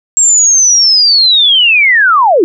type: linear sweep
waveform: sine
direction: down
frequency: 7580 to 304.4 Hz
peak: -4 dBFS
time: 0.17-2.44 s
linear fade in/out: 0 ms
effects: none